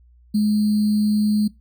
sine tone with sample-and-hold, 210.6 Hz, G#3, 24 cents sharp, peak -15 dBFS, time 0.34-1.48 s, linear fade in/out 10 ms, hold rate 4410 Hz, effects noise-tail reverb RT60 0.2 s tail -21 dB re dry + added 60 Hz sine -49 dBFS peak until 1.6 s

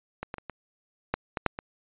clicks, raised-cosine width 0.5 ms, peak -18 / -19 / -24 / -21 / -10 / -14 / -7 / -19 dBFS, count 8, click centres 0.23 / 0.341 / 0.383 / 0.497 / 1.14 / 1.372 / 1.463 / 1.589 s, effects resampled to 8000 Hz

